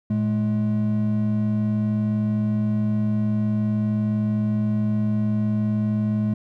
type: tone pair together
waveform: triangle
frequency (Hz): 112.5 / 212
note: A2 / G#3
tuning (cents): +39 / +36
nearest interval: major seventh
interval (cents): 1097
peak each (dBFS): -22 / -19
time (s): 0.1-6.34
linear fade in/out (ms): 5
effects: none